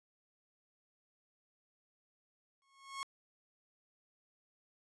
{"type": "tone with exponential growth", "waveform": "sawtooth", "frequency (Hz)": 1093, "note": "C#6", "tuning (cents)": -25, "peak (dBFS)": -33, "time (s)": [2.62, 3.03], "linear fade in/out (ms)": 0, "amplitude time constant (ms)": 87, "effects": ["resampled to 22050 Hz"]}